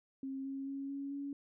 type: tone with pitch steps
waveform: sine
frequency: 268.6 / 271.7 / 274.9 / 278.1 / 281.3 Hz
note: C4 / C#4 / C#4 / C#4 / C#4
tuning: +46 / -35 / -14 / +6 / +26 cents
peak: -38 dBFS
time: 0.23-1.33 s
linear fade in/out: 2 ms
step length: 220 ms
effects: none